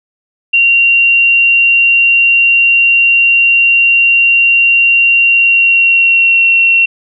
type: tone with pitch glide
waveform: sine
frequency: 2760 to 2727 Hz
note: F7 to F7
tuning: -21 to -42 cents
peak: -5 dBFS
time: 0.53-6.86 s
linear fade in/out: 10 ms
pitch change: -21 cents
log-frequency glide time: 5.23-6.48 s
effects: none